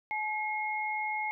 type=tone pair together; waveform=sine; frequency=854 / 2154 Hz; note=G#5 / C7; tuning=+48 / +50 cents; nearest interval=octave + major third; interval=1602 cents; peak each=-33 / -33 dBFS; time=0.11-1.31 s; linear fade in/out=0 ms; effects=none